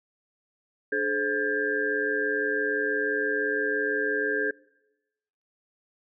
sine tone cluster, 294.9 / 426.7 / 524 / 1602 / 1728 Hz, D4 / G#4 / C5 / G6 / A6, +7 / +47 / +2 / +37 / -32 cents, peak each -35 / -28 / -35 / -27 / -34 dBFS, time 0.92-4.51 s, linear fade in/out 5 ms, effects noise-tail reverb RT60 1.0 s tail -23 dB re dry

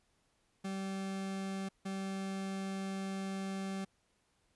40% pulse tone bursts at uneven times, 193.3 Hz, G3, 24 cents flat, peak -36 dBFS, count 2, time 0.64-1.69 / 1.85-3.85 s, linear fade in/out 10 ms, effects pink hiss -75 dBFS RMS until 4.55 s + resampled to 24000 Hz

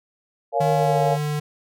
sine chord, Bb minor seventh, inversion none, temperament just, 466.2 / 559.4 / 699.2 / 839.1 Hz, Bb4 / Db5 / F5 / Ab5, 0 / +16 / +2 / +18 cents, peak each -25 / -23 / -21 / -26 dBFS, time 0.52-1.18 s, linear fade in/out 50 ms
square tone with pitch glide, 153.2 to 149.1 Hz, D#3 to D3, -27 to +27 cents, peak -23 dBFS, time 0.6-1.4 s, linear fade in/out 10 ms, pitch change -46 cents, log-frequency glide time 0.72-1.01 s
effects none

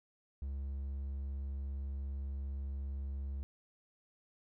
triangle tone, 68.7 Hz, C#2, 15 cents flat, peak -35 dBFS, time 0.42-3.43 s, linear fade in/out 0 ms, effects none

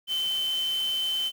sine tone in noise, 3069 Hz, G7, 37 cents flat, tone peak -25 dBFS, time 0.07-1.32 s, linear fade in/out 50 ms, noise white, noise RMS -41 dBFS, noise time 0.07-1.32 s, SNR +13 dB, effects none

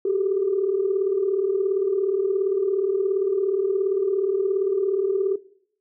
sine tone cluster, 369.3 / 387.9 / 425.1 Hz, F#4 / G4 / G#4, -3 / -18 / +40 cents, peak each -28 / -20 / -25 dBFS, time 0.05-5.36 s, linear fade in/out 5 ms, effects noise-tail reverb RT60 0.6 s tail -17 dB re dry + tanh soft clip ceiling -11 dBFS

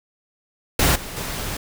pink noise with level steps, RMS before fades -17 / -33 / -28 dBFS, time 0.79-1.57 s, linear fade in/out 5 ms, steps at 0.95 / 1.16 s, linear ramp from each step 10 ms, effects none

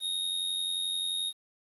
square tone with amplitude modulation, 3729 Hz, A#7, in tune, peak -28 dBFS, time 0-1.33 s, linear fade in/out 50 ms, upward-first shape sine, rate 91.4 Hz, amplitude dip 50%, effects resampled to 32000 Hz + 10-bit

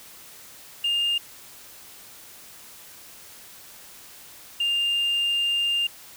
sine tone pair in turn, 2815 / 2803 Hz, F7 / F7, +13 / +6 cents, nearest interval unison, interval 7 cents, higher first, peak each -19 dBFS, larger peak neither, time 0.84-1.18 / 4.6-5.87 s, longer second, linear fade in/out 5 ms, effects tanh soft clip ceiling -19 dBFS + white hiss -46 dBFS RMS until 6.16 s

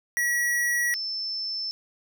square / sine tone pair in turn, 1925 / 5296 Hz, B6 / E8, -45 / +7 cents, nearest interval octave + tritone, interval 1752 cents, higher second, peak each -23 / -28 dBFS, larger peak first, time 0.17-0.94 / 0.94-1.71 s, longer neither, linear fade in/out 0 ms, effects none

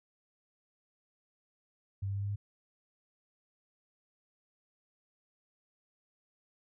sine tone with pitch steps, 98.1 / 99.01 / 99.93 / 100.86 / 101.79 Hz, G2 / G2 / G2 / G2 / G#2, +2 / +18 / +34 / +50 / -34 cents, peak -32 dBFS, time 2.02-2.36 s, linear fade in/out 10 ms, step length 68 ms, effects none

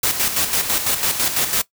white noise with tremolo, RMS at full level -18 dBFS, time 0.03-1.62 s, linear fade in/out 5 ms, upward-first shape square, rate 6 Hz, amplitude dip 55%, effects noise-tail reverb RT60 0.1 s tail -18 dB re dry

